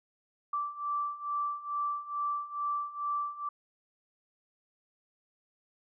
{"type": "beating tone pair", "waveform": "sine", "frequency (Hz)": [1166, 1168.3], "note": ["D6", "D6"], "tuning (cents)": [-13, -9], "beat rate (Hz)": 2.3, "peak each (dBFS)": [-36, -33], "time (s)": [0.53, 3.49], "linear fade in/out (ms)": 5, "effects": []}